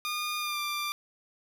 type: tone with pitch glide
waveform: 15% pulse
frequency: 1216 to 1184.8 Hz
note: D#6 to D6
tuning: -40 to +15 cents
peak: -24 dBFS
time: 0.05-0.92 s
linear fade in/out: 0 ms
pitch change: -45 cents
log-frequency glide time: 0.39-0.59 s
effects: none